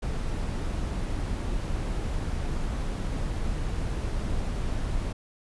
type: noise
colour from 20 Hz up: brown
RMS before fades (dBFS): -29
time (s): 0.02-5.13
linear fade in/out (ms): 10
effects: resampled to 24000 Hz